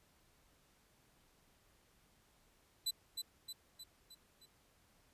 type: tone with echo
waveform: sawtooth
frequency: 4000 Hz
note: B7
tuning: 21 cents sharp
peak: -31 dBFS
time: 2.86-2.91 s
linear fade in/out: 10 ms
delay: 310 ms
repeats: 5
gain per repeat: -5 dB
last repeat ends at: 4.46 s
effects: pink hiss -71 dBFS RMS until 5.13 s + resampled to 32000 Hz